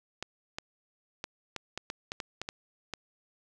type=clicks; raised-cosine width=0.2 ms; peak=-18 dBFS; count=11; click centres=0.226 / 0.585 / 1.241 / 1.563 / 1.776 / 1.901 / 2.119 / 2.202 / 2.416 / 2.489 / 2.937 s; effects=none